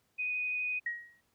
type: tone with vibrato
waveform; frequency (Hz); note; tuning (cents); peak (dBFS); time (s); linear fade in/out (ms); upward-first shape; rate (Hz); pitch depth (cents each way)
sine; 2489; D#7; 0; -31; 0.18-0.8; 20; square; 12; 8
type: tone with exponential decay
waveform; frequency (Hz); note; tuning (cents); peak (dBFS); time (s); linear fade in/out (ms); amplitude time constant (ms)
sine; 1894; A#6; +27; -29; 0.86-1.21; 5; 76
effects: pink hiss -74 dBFS RMS until 1.34 s + high-pass 60 Hz 12 dB/octave